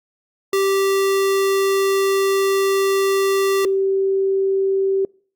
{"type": "tone pair in turn", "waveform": ["square", "sine"], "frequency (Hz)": [390.5, 387.6], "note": ["G4", "G4"], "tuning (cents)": [-7, -20], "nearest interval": "unison", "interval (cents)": 13, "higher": "first", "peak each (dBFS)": [-16, -15], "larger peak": "second", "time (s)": [[0.53, 3.65], [3.65, 5.05]], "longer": "first", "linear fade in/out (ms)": 2, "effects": ["noise-tail reverb RT60 0.5 s tail -26 dB re dry", "Opus 48 kbps"]}